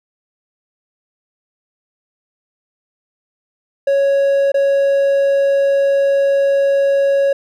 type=tone with dropouts; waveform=triangle; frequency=554.4 Hz; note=C#5; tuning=in tune; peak=-9 dBFS; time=3.87-7.33 s; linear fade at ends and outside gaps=5 ms; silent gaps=4.519-4.542 s; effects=none